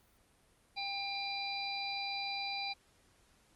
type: harmonic tone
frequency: 797 Hz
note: G5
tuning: 28 cents sharp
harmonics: 1 / 3 / 5 / 6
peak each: -41 / -41 / -41 / -44 dBFS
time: 0.76-2.74 s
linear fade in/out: 20 ms
effects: pink hiss -68 dBFS RMS until 3.55 s + Opus 32 kbps